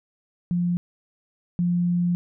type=tone pair in turn; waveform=sine; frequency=175.3 / 175.3 Hz; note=F3 / F3; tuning=+7 / +7 cents; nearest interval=unison; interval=0 cents; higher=neither; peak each=-20 / -19 dBFS; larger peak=second; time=0.51-0.77 / 1.59-2.15 s; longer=second; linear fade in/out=0 ms; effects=none